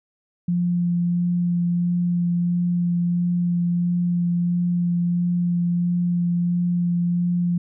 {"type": "tone with vibrato", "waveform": "sine", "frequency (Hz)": 174.61, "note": "F3", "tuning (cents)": 0, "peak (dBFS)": -18, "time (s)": [0.48, 7.58], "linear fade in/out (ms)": 5, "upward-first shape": "sine", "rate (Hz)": 1.5, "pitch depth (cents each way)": 10, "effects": []}